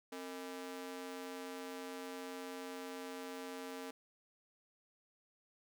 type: ring-modulated tone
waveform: sawtooth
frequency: 361.7 Hz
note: F#4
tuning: 39 cents flat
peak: -37 dBFS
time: 0.12-3.91 s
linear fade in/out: 5 ms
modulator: 95.6 Hz
effects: none